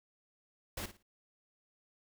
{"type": "noise with echo", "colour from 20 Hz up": "pink", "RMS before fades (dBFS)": -40, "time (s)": [0.77, 0.86], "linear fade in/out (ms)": 5, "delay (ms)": 56, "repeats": 3, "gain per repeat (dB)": -12, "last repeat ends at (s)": 1.028, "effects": []}